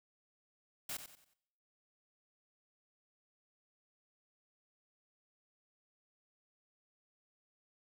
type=noise with echo; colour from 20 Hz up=white; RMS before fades=-41 dBFS; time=0.89-0.97 s; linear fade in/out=5 ms; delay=92 ms; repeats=4; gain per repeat=-9 dB; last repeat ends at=1.338 s; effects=noise-tail reverb RT60 0.9 s tail -25 dB re dry